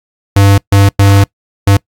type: tone bursts at uneven times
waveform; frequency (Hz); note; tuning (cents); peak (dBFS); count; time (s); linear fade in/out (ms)
square; 99.3; G2; +23; -4; 4; 0.36-0.58 / 0.72-0.89 / 0.99-1.24 / 1.67-1.77; 5
effects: noise-tail reverb RT60 0.1 s tail -24 dB re dry + AAC 64 kbps